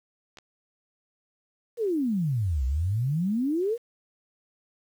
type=clicks; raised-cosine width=0.2 ms; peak=-29 dBFS; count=2; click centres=0.372 / 0.386 s
type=exponential two-way sweep; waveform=sine; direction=down then up; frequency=492.5 to 61.74 to 492.5 Hz; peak=-23 dBFS; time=1.77-3.78 s; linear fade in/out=50 ms; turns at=2.65 s
effects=9-bit